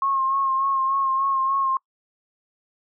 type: tone with vibrato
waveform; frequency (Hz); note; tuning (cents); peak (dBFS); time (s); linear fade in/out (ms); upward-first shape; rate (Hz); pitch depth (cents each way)
sine; 1078; C#6; -49; -19; 0.02-1.77; 2; sine; 3.4; 31
effects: noise-tail reverb RT60 0.1 s tail -26 dB re dry